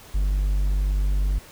triangle tone, 49 Hz, G1, in tune, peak -17 dBFS, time 0.14-1.39 s, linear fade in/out 10 ms, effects pink hiss -46 dBFS RMS until 1.51 s

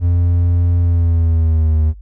triangle tone with pitch glide, 87 to 77.96 Hz, F2 to D#2, -6 to +4 cents, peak -9 dBFS, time 0-1.94 s, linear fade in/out 50 ms, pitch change -190 cents, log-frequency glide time 0.79-1.81 s, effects noise-tail reverb RT60 0.1 s tail -21 dB re dry + added 50 Hz sine -33 dBFS peak until 2.01 s

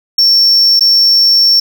triangle tone with dropouts, 5450 Hz, F8, 43 cents flat, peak -4 dBFS, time 0.18-1.6 s, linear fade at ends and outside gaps 5 ms, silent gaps 0.795-0.807 s, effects none

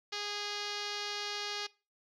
5% pulse tone with low-pass filter, 412.2 Hz, G#4, 13 cents flat, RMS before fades -38 dBFS, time 0.12-1.67 s, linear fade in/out 10 ms, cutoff 5200 Hz, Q 1.9, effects noise-tail reverb RT60 0.3 s tail -21 dB re dry

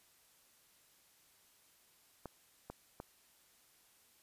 clicks, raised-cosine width 1 ms, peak -30 dBFS, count 3, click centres 2.257 / 2.7 / 3.001 s, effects white hiss -68 dBFS RMS until 4.22 s + resampled to 32000 Hz

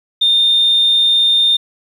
sine tone, 3629 Hz, A#7, 47 cents flat, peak -8 dBFS, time 0.21-1.57 s, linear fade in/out 10 ms, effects tanh soft clip ceiling -5 dBFS + 8-bit

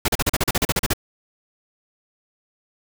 pink noise bursts, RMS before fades -19 dBFS, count 13, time 0.05-0.935 s, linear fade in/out 5 ms, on 33 ms, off 38 ms, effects none

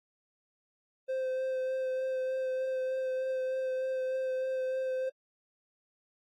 triangle tone with vibrato, 520 Hz, C5, 11 cents flat, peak -28 dBFS, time 1.08-5.1 s, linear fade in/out 20 ms, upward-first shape sine, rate 3.3 Hz, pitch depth 13 cents each way, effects AAC 48 kbps

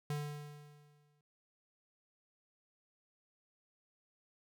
square tone with exponential decay, 147.3 Hz, D3, 6 cents sharp, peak -35 dBFS, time 0.1-1.21 s, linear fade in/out 2 ms, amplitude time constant 240 ms, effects none

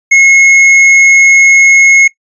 sine tone with hard clipping, 2170 Hz, C#7, 37 cents flat, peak -3 dBFS, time 0.11-2.08 s, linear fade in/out 10 ms, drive 6 dB, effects noise-tail reverb RT60 0.1 s tail -19 dB re dry + resampled to 22050 Hz

